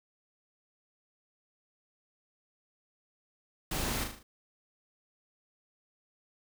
pink noise with echo, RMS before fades -34 dBFS, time 3.71-4.04 s, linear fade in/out 5 ms, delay 38 ms, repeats 5, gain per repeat -5 dB, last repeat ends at 4.23 s, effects none

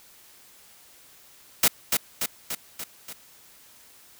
white noise with echo, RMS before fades -18 dBFS, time 1.63-1.68 s, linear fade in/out 5 ms, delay 290 ms, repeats 5, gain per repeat -4 dB, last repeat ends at 3.13 s, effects white hiss -53 dBFS RMS until 4.19 s

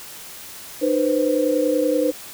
sine tone cluster, 302.9 / 491.6 / 522 Hz, D#4 / B4 / C5, -46 / -8 / -4 cents, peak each -21 dBFS, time 0.81-2.12 s, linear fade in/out 20 ms, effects white hiss -38 dBFS RMS until 2.33 s

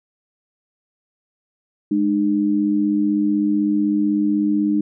sine tone pair together, 207.7 / 303.7 Hz, G#3 / D#4, 0 / -42 cents, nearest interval perfect fifth, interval 658 cents, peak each -20 / -17 dBFS, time 1.91-4.81 s, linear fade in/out 5 ms, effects none

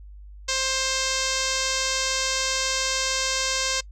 5% pulse tone with low-pass filter, 527 Hz, C5, 12 cents sharp, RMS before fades -25 dBFS, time 0.48-3.81 s, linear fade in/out 10 ms, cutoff 6900 Hz, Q 2.1, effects noise-tail reverb RT60 0.1 s tail -25 dB re dry + added 50 Hz sine -40 dBFS peak until 3.91 s

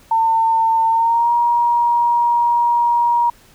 sine tone with pitch glide, 902 to 949 Hz, A5 to A#5, +43 to +31 cents, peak -12 dBFS, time 0.11-3.3 s, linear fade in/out 5 ms, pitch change +88 cents, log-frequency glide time 0.89-1.33 s, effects pink hiss -49 dBFS RMS until 3.54 s

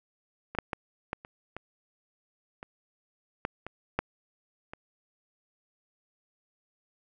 clicks, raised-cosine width 0.5 ms, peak -24 / -9 / -16 / -16 / -29 / -23 / -26 / -14 / -23 / -11 / -25 dBFS, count 11, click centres 0.55 / 0.587 / 0.732 / 1.131 / 1.249 / 1.566 / 2.629 / 3.451 / 3.666 / 3.99 / 4.735 s, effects none

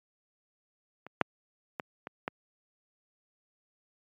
clicks, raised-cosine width 0.5 ms, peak -28 / -7 / -18 / -23 / -16 dBFS, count 5, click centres 1.066 / 1.213 / 1.798 / 2.071 / 2.279 s, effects high-pass 150 Hz 12 dB/octave + MP3 96 kbps

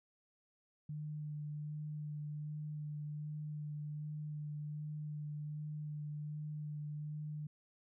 sine tone with vibrato, 150.1 Hz, D3, 38 cents sharp, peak -40 dBFS, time 0.89-7.47 s, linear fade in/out 5 ms, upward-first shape sine, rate 1.3 Hz, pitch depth 14 cents each way, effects none

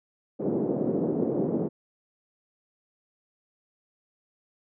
white band-pass noise, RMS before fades -27 dBFS, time 0.39-1.69 s, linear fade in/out 20 ms, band 160 to 450 Hz, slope 24 dB/octave, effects none

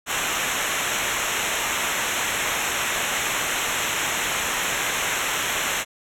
pink noise with comb filter, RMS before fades -24 dBFS, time 0.06-5.85 s, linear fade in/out 50 ms, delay 0.21 ms, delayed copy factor -0.9, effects low-pass 11000 Hz 12 dB/octave

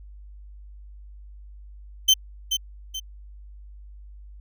30% pulse tone with echo, 3092 Hz, G7, 24 cents flat, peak -10 dBFS, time 2.08-2.14 s, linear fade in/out 10 ms, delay 430 ms, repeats 2, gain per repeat -8 dB, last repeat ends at 3 s, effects added 50 Hz sine -41 dBFS peak until 4.4 s

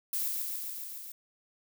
violet noise with echo, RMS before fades -32 dBFS, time 0.13-0.28 s, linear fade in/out 2 ms, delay 140 ms, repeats 6, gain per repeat -2 dB, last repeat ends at 1.12 s, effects none

